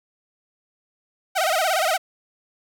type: tone with vibrato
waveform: sawtooth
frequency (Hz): 695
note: F5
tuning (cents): -9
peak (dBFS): -15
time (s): 1.35-1.98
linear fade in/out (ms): 20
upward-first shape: sine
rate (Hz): 17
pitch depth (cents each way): 200
effects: none